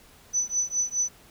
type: tone with tremolo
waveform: sine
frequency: 5990 Hz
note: F#8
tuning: 20 cents sharp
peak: -20 dBFS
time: 0.33-1.09 s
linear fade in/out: 20 ms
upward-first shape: triangle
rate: 4.8 Hz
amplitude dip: 100%
effects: pink hiss -54 dBFS RMS until 1.3 s